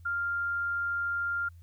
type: tone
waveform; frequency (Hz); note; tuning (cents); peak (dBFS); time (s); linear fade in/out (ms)
sine; 1396.9; F6; 0; -28; 0.05-1.49; 10
effects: added 85 Hz sine -48 dBFS peak until 1.62 s + white hiss -72 dBFS RMS until 1.62 s